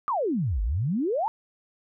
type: exponential two-way sweep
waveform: sine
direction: down then up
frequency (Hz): 1244.5 to 47.28 to 942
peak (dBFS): -23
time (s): 0.08-1.28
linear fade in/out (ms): 0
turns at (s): 0.62
effects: none